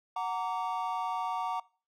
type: chord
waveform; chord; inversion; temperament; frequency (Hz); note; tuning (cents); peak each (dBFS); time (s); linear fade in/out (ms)
triangle; Gb augmented; none; just; 740 / 925 / 1156.2; Gb5 / Bb5 / D6; 0 / -14 / -27; -33 / -33 / -35; 0.16-1.6; 5
effects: noise-tail reverb RT60 0.4 s tail -23 dB re dry